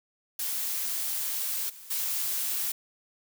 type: noise with level steps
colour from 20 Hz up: blue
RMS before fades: -31 / -47 / -30 dBFS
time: 0.39-2.72 s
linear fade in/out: 5 ms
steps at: 1.69 / 1.9 s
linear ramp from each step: 10 ms
effects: none